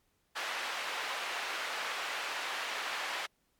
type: band-pass noise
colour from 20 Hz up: white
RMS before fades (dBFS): -37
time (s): 0.35-3.27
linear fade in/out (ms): 20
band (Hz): 680 to 2500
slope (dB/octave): 12
effects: pink hiss -75 dBFS RMS until 3.59 s + MP3 96 kbps